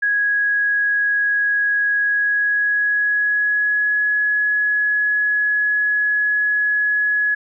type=tone with pitch glide; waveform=sine; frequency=1661.2 to 1687.3 Hz; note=G#6 to G#6; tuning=0 to +27 cents; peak=-15 dBFS; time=0.02-7.35 s; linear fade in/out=10 ms; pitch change=+27 cents; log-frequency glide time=1.99-4.07 s; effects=none